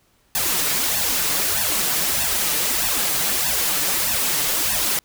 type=noise with flanger; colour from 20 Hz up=white; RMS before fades=-21 dBFS; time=0.35-4.99 s; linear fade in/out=2 ms; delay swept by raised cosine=1.1 to 6.8 ms; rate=1.6 Hz; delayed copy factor=+0.9; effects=pink hiss -61 dBFS RMS until 5.04 s